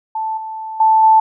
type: tone with level steps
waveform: sine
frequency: 880 Hz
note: A5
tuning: in tune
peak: -18 / -24 / -8 / -6 dBFS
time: 0.15-1.2 s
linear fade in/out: 5 ms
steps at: 0.37 / 0.8 / 1.03 s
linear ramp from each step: 5 ms
effects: none